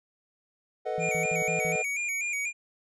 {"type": "chord", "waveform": "triangle", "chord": "B dominant seventh", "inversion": "third", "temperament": "equal", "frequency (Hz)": [440, 493.9, 622.3, 740], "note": ["A4", "B4", "D#5", "F#5"], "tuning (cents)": [0, 0, 0, 0], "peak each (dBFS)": -32, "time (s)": [0.85, 1.83], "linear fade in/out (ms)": 20}
{"type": "tone bursts", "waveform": "sine", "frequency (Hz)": 165, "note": "E3", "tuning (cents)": 2, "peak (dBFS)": -33, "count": 5, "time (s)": [0.98, 1.758], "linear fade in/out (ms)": 0, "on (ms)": 110, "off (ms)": 57}
{"type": "tone with vibrato", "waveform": "square", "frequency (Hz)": 2328, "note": "D7", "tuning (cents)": -16, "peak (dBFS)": -29, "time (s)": [0.99, 2.53], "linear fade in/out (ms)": 50, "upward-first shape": "square", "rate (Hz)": 4.1, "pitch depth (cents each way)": 59}
{"effects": ["resampled to 24000 Hz"]}